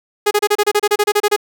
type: tone bursts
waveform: sawtooth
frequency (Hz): 415.3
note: G#4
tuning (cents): 0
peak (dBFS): -7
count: 14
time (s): 0.26-1.364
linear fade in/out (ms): 10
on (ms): 51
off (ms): 30
effects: none